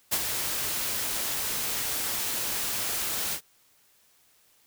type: noise with ADSR envelope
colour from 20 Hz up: white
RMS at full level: -24 dBFS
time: 0.11-3.41 s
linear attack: 20 ms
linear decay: 52 ms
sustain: -6 dB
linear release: 81 ms
effects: white hiss -63 dBFS RMS until 4.66 s